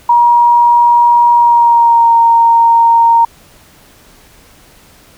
sine tone with pitch glide, 952 to 926.5 Hz, A#5 to A#5, +36 to -11 cents, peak -4 dBFS, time 0.09-3.25 s, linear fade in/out 5 ms, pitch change -47 cents, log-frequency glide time 1.32-2.14 s, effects pink hiss -43 dBFS RMS until 5.17 s

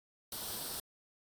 white noise with comb filter, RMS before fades -41 dBFS, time 0.32-0.8 s, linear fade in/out 2 ms, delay 0.22 ms, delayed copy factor +0.6, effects AAC 64 kbps

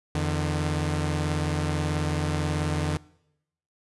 sawtooth tone pair together, 84.47 / 150.5 Hz, E2 / D3, +43 / +43 cents, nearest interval minor seventh, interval 1000 cents, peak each -24 / -23 dBFS, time 0.15-2.97 s, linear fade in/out 0 ms, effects noise-tail reverb RT60 0.8 s tail -22 dB re dry + resampled to 24000 Hz

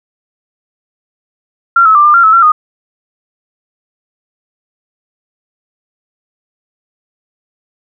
sine tone with pitch steps, 1374 / 1294 / 1183 / 1198 / 1380 / 1298 / 1361 / 1234 Hz, F6 / E6 / D6 / D6 / F6 / E6 / F6 / D#6, -29 / -32 / +12 / +34 / -21 / -27 / -45 / -15 cents, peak -3 dBFS, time 1.76-2.52 s, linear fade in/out 5 ms, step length 95 ms, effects none

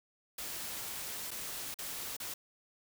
white noise with dropouts, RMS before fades -41 dBFS, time 0.38-2.34 s, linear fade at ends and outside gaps 5 ms, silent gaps 1.308-1.313 / 1.743-1.787 / 2.167-2.2 s, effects none

